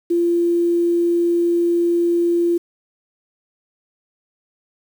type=tone with quantisation; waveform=sine; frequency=343.8 Hz; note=F4; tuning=27 cents flat; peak=-14 dBFS; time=0.1-2.58 s; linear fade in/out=10 ms; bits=7; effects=none